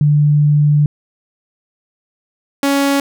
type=tone pair in turn; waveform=sine / sawtooth; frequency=147.8 / 279 Hz; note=D3 / C#4; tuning=+11 / +11 cents; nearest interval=major seventh; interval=1100 cents; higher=second; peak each=-8 dBFS; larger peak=neither; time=0.01-0.86 / 2.63-3 s; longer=first; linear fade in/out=2 ms; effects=none